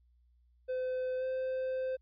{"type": "tone with pitch glide", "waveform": "triangle", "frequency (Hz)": [511, 518.7], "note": ["C5", "C5"], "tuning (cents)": [-41, -15], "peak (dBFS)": -30, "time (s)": [0.68, 1.97], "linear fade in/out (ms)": 20, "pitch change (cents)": 26, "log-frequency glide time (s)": [1.18, 1.24], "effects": ["added 60 Hz sine -64 dBFS peak until 2.01 s", "resampled to 11025 Hz"]}